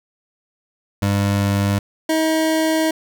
25% pulse tone pair in turn, 100.2 / 318.1 Hz, G2 / D#4, +38 / +38 cents, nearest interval octave + minor sixth, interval 2000 cents, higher second, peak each -12 dBFS, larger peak neither, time 1.02-1.79 / 2.09-2.91 s, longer second, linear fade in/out 5 ms, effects none

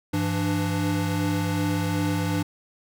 square tone cluster, 99.3 / 168.2 / 295.3 Hz, G2 / E3 / D4, +23 / +35 / +10 cents, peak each -28 dBFS, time 0.13-2.43 s, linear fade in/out 10 ms, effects none

